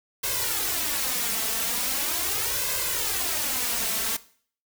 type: noise with flanger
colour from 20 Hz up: white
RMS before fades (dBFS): -27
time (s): 0.23-4.17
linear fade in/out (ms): 10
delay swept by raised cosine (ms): 1.9 to 4.5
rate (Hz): 0.4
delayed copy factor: +0.9
effects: noise-tail reverb RT60 0.5 s tail -18 dB re dry